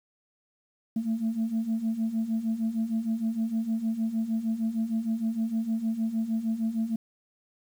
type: beating tone pair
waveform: sine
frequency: 220 / 226.5 Hz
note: A3 / A#3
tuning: 0 / -50 cents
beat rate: 6.5 Hz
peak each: -30 / -26 dBFS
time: 0.96-6.96 s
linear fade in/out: 5 ms
effects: tanh soft clip ceiling -21 dBFS + 9-bit